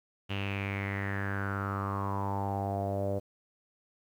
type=tone with low-pass filter sweep; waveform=sawtooth; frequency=99 Hz; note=G2; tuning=18 cents sharp; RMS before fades=-33 dBFS; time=0.29-3.2 s; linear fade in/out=20 ms; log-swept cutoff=2900 to 550 Hz; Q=6.9; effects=10-bit

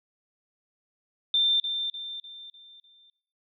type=tone with echo; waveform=sine; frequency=3578 Hz; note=A7; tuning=28 cents sharp; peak=-20 dBFS; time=1.34-1.6 s; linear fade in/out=2 ms; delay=300 ms; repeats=5; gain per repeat=-7 dB; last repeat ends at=3.1 s; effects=noise-tail reverb RT60 0.7 s tail -20 dB re dry

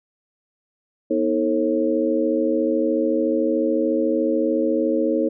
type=tone cluster; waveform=sine; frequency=243.8 / 317.6 / 444.2 / 541 Hz; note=B3 / D#4 / A4 / C#5; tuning=-22 / +36 / +16 / -42 cents; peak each=-25 / -21 / -24 / -23 dBFS; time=1.1-5.29 s; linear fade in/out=10 ms; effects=none

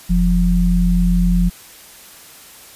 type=tone pair together; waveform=sine; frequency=44.05 / 176.2 Hz; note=F1 / F3; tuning=+16 / +16 cents; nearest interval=2 octaves; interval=2400 cents; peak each=-14 dBFS; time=0.09-1.5 s; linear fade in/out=20 ms; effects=white hiss -41 dBFS RMS until 2.75 s + resampled to 32000 Hz

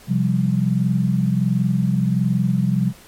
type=chord; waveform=sine; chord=C suspended fourth; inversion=none; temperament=equal; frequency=130.81 / 174.61 / 196 Hz; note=C3 / F3 / G3; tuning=0 / 0 / 0 cents; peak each=-20 dBFS; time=0.07-2.93 s; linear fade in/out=50 ms; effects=pink hiss -46 dBFS RMS until 3.07 s + MP3 64 kbps

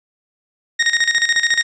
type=tone with tremolo; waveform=sawtooth; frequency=1864.7 Hz; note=A#6; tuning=in tune; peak=-8 dBFS; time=0.79-1.63 s; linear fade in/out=10 ms; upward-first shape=square; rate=14 Hz; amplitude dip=70%; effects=resampled to 16000 Hz + 8-bit

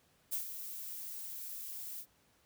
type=noise with ADSR envelope; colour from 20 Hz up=violet; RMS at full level=-35 dBFS; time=0.31-2.06 s; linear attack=23 ms; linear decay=110 ms; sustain=-9 dB; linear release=67 ms; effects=pink hiss -70 dBFS RMS until 2.45 s + high-pass 60 Hz 12 dB/octave

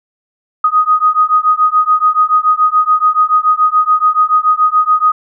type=beating tone pair; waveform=sine; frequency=1244.5 / 1251.5 Hz; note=D#6 / D#6; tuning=0 / +10 cents; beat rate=7 Hz; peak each=-11 dBFS; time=0.64-5.12 s; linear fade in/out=5 ms; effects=none

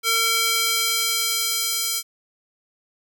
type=tone with high-pass filter sweep; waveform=square; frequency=454.7 Hz; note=A#4; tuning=43 cents flat; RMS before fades=-22 dBFS; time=0.03-2.03 s; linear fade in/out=50 ms; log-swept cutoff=1800 to 4900 Hz; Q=0.73; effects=none

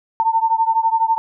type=beating tone pair; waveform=sine; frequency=897 / 909 Hz; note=A5 / A#5; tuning=+33 / -44 cents; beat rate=12 Hz; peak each=-16 / -18 dBFS; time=0.2-1.18 s; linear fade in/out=0 ms; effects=none

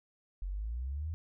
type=exponential sweep; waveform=sine; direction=up; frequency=44.18 to 84 Hz; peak=-34 dBFS; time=0.42-1.14 s; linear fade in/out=0 ms; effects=none

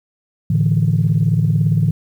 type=chord; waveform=sine; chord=A suspended fourth; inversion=none; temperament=equal; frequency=110 / 146.83 / 164.81 Hz; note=A2 / D3 / E3; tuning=0 / 0 / 0 cents; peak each=-16 dBFS; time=0.5-1.91 s; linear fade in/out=5 ms; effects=tanh soft clip ceiling -5 dBFS + 8-bit

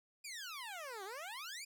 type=exponential two-way sweep; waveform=15% pulse; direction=down then up; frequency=2489 to 370 to 2489 Hz; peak=-38 dBFS; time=0.24-1.65 s; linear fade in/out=10 ms; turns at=1.04 s; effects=none

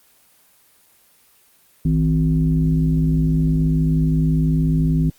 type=tone with frequency modulation; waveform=sine; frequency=159.2 Hz; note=D#3; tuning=40 cents sharp; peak=-14 dBFS; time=1.85-5.1 s; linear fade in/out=5 ms; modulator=99.7 Hz; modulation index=0.86; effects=white hiss -55 dBFS RMS until 5.18 s + Opus 24 kbps

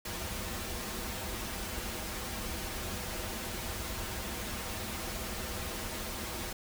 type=noise with comb filter; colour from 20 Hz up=pink; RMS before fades=-38 dBFS; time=0.05-6.53 s; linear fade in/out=5 ms; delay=7 ms; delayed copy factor=-0.65; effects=none

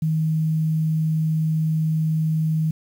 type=tone with quantisation; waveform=sine; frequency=157.9 Hz; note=D#3; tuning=26 cents sharp; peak=-18 dBFS; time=0.02-2.71 s; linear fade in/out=5 ms; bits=8; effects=none

